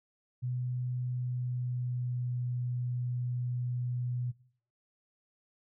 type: tone with pitch glide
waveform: sine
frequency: 124.8 to 123.3 Hz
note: B2 to B2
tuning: +19 to -2 cents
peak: -31 dBFS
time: 0.42-4.32 s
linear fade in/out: 20 ms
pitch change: -21 cents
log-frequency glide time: 0.99-2.4 s
effects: noise-tail reverb RT60 0.5 s tail -18 dB re dry